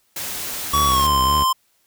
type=noise; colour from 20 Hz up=white; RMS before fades=-28 dBFS; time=0.16-1.07 s; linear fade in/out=5 ms
type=tone with pitch glide; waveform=square; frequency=1130 to 1042.2 Hz; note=C#6 to C6; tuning=+33 to -7 cents; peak=-16 dBFS; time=0.73-1.53 s; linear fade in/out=10 ms; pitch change=-140 cents; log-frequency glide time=0.89-1.09 s
type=tone with vibrato; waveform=sawtooth; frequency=69.3 Hz; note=C#2; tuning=in tune; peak=-19 dBFS; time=0.73-1.44 s; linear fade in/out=10 ms; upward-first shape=triangle; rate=3.6 Hz; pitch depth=170 cents each way
effects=white hiss -63 dBFS RMS until 1.86 s